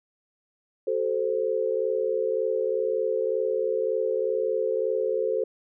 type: chord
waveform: sine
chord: F# diminished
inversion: none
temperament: equal with one note detuned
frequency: 378 / 440 / 523.3 Hz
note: F#4 / A4 / C5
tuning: +37 / 0 / 0 cents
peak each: -30 / -26 / -27 dBFS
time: 0.87-5.44 s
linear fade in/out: 5 ms
effects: none